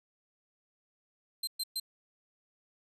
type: tone bursts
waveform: sawtooth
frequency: 4133 Hz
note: C8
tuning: 22 cents flat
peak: -29 dBFS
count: 3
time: 1.43-1.799 s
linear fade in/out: 5 ms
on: 43 ms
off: 120 ms
effects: resampled to 32000 Hz